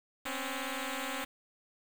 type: beating tone pair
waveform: 5% pulse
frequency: 257.2 / 276.2 Hz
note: C4 / C#4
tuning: -30 / -6 cents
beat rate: 19 Hz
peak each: -27 dBFS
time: 0.25-1.25 s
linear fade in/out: 10 ms
effects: 8-bit